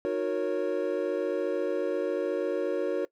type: chord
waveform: triangle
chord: D# minor seventh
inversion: none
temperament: equal with one note detuned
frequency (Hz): 311.1 / 365.3 / 466.2 / 554.4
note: D#4 / F#4 / A#4 / C#5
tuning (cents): 0 / -22 / 0 / 0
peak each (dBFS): -33 / -29 / -29 / -29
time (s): 0.05-3.05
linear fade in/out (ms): 0
effects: noise-tail reverb RT60 0.1 s tail -20 dB re dry